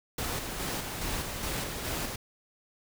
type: noise with tremolo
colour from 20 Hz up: pink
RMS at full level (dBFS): -33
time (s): 0.18-2.16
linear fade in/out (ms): 5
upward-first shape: square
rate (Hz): 2.4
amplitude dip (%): 35
effects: none